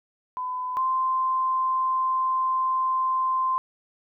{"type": "tone pair in turn", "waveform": "sine", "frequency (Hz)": [1008, 1041.1], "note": ["B5", "C6"], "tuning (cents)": [35, -9], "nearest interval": "minor second", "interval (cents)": 56, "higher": "second", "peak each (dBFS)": [-27, -21], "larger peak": "second", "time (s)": [[0.37, 0.77], [0.77, 3.58]], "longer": "second", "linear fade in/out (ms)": 0, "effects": []}